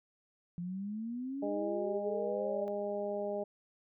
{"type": "exponential sweep", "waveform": "sine", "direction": "up", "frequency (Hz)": [170.8, 609], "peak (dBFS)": -36, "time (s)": [0.58, 2.68], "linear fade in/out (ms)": 0}
{"type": "harmonic tone", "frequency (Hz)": 204.1, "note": "G#3", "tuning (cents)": -30, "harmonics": [1, 2, 3, 4], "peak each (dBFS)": [-43, -38, -36, -45], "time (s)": [1.42, 3.44], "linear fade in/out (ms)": 10}
{"effects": []}